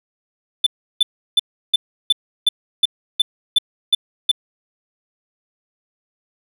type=tone bursts; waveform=triangle; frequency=3520 Hz; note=A7; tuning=in tune; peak=-8 dBFS; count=11; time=0.64-4.315 s; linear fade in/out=5 ms; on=25 ms; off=340 ms; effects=none